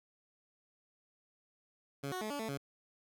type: tone with pitch steps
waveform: 15% pulse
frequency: 139.8 / 368.3 / 215.3 / 287.5 / 221.9 / 139.4 Hz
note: C#3 / F#4 / A3 / D4 / A3 / C#3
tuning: +15 / -8 / -37 / -37 / +15 / +10 cents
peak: -31 dBFS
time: 2.03-2.576 s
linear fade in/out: 10 ms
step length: 91 ms
effects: none